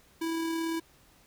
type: tone with amplitude modulation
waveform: square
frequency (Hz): 328.3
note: E4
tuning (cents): -7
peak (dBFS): -29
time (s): 0.21-0.8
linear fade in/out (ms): 10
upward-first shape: sine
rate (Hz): 37.7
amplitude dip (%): 25
effects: pink hiss -61 dBFS RMS until 1.26 s